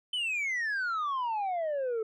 sine exponential sweep, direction down, 3081 to 429.9 Hz, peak -26 dBFS, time 0.13-2.03 s, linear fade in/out 5 ms, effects tanh soft clip ceiling -28 dBFS

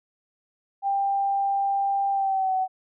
sine tone with pitch glide, 792 to 753.6 Hz, G5 to F#5, +18 to +32 cents, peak -21 dBFS, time 0.82-2.68 s, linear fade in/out 50 ms, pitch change -86 cents, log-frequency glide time 2.11-2.54 s, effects none

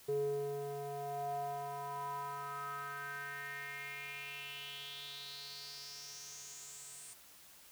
square tone with band-pass filter sweep, 141.5 Hz, C#3, 36 cents sharp, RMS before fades -43 dBFS, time 0.08-7.14 s, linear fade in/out 10 ms, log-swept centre 410 to 8900 Hz, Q 5.4, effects white hiss -59 dBFS RMS until 7.71 s

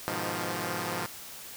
5% pulse chord, F half-diminished seventh, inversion first, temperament equal, 103.83 / 123.47 / 155.56 / 174.61 Hz, Ab2 / Cb3 / Eb3 / F3, 0 / 0 / 0 / 0 cents, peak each -26 / -27 / -28 / -23 dBFS, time 0.08-1.06 s, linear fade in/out 0 ms, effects white hiss -44 dBFS RMS until 1.56 s

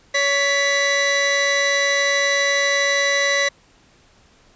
sawtooth tone pair together, 562.7 / 1975.5 Hz, C#5 / B6, +26 / 0 cents, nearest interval octave + minor seventh, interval 2174 cents, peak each -17 / -14 dBFS, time 0.14-3.49 s, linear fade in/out 10 ms, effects pink hiss -54 dBFS RMS until 4.55 s + resampled to 16000 Hz

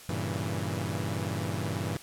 sawtooth chord, G diminished seventh, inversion none, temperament equal, 98 / 116.54 / 138.59 / 164.81 Hz, G2 / Bb2 / Db3 / Fb3, 0 / 0 / 0 / 0 cents, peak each -30 / -32 / -34 / -32 dBFS, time 0.09-1.97 s, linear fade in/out 0 ms, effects white hiss -49 dBFS RMS until 2.02 s + low-pass 12000 Hz 12 dB/octave

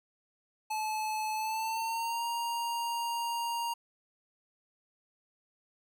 square tone with pitch glide, 864 to 936.8 Hz, A5 to A#5, -32 to +8 cents, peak -32 dBFS, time 0.7-3.74 s, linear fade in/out 10 ms, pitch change +140 cents, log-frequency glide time 1.33-2.24 s, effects none

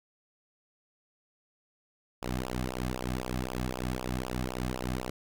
sawtooth tone with flanger, 62.8 Hz, B1, 30 cents sharp, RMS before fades -34 dBFS, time 2.22-5.1 s, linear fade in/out 5 ms, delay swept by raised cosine 0.48 to 2.18 ms, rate 3.9 Hz, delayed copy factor -1, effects none

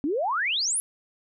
sine exponential sweep, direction up, 265.4 to 11290 Hz, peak -23 dBFS, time 0.04-0.8 s, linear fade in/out 0 ms, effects none

